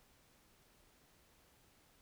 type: silence
effects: pink hiss -69 dBFS RMS until 2.01 s